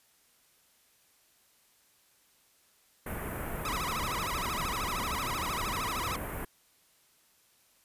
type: band-stop noise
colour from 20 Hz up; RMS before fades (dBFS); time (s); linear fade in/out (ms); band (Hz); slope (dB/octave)
pink; -37; 3.06-6.45; 5; 2100 to 11000; 24
type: tone with vibrato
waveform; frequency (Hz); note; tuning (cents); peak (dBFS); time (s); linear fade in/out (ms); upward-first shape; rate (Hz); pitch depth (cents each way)
sawtooth; 1121; C#6; +19; -29; 3.65-6.16; 2; sine; 13; 280
effects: white hiss -66 dBFS RMS until 7.84 s + resampled to 32000 Hz